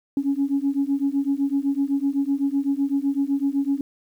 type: beating tone pair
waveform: sine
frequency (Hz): 274.4 / 282.3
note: C#4 / C#4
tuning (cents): -17 / +32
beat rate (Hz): 7.9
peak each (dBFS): -22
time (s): 0.17-3.81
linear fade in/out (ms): 2
effects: tanh soft clip ceiling -13 dBFS + 9-bit